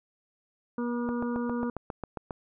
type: harmonic tone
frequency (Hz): 240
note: B3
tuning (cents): -49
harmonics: 1 / 2 / 4 / 5 / 6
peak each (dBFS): -29 / -35 / -41 / -43 / -45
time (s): 0.78-1.7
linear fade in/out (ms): 2
type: click train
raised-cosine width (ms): 1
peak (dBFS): -20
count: 10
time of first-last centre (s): 1.09-2.308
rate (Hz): 7.39
effects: none